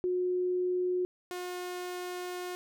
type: tone pair in turn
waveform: sine / sawtooth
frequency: 362.4 / 359.5 Hz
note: F#4 / F#4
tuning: -36 / -50 cents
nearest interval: unison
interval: 14 cents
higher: first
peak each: -27 / -32 dBFS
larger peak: first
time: 0.04-1.05 / 1.31-2.55 s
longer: second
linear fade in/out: 0 ms
effects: none